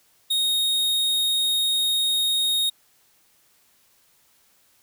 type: tone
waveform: 45% pulse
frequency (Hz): 3729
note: A#7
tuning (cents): 0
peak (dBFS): -20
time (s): 0.3-2.7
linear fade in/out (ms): 10
effects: white hiss -61 dBFS RMS until 4.82 s